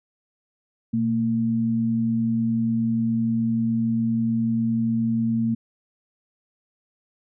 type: tone pair together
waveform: sine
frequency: 120.7 / 227.5 Hz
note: B2 / A#3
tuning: -39 / -42 cents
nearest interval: major seventh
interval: 1097 cents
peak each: -28 / -20 dBFS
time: 0.93-5.55 s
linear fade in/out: 10 ms
effects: none